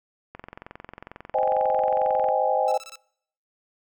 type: click train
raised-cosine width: 0.5 ms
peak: -23 dBFS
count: 44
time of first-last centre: 0.35-2.287 s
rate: 22.2 Hz
type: chord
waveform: sine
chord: Ab major seventh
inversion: first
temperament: just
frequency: 519.1 / 623 / 778.7 / 830.6 Hz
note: C5 / Eb5 / G5 / Ab5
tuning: -14 / +2 / -12 / 0 cents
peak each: -25 dBFS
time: 1.34-2.78 s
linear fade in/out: 10 ms
type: tone bursts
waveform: 10% pulse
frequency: 1318 Hz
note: E6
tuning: 1 cent flat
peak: -31 dBFS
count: 5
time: 2.68-2.956 s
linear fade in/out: 0 ms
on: 36 ms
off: 24 ms
effects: noise-tail reverb RT60 0.7 s tail -25 dB re dry